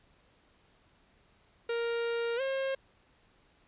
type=tone with pitch glide; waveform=45% pulse; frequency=467.4 to 536.9 Hz; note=A#4 to C5; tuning=+5 to +45 cents; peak=-30 dBFS; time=1.69-2.75 s; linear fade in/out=5 ms; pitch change=+240 cents; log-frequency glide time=2.36-2.41 s; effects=pink hiss -66 dBFS RMS until 3.67 s + resampled to 8000 Hz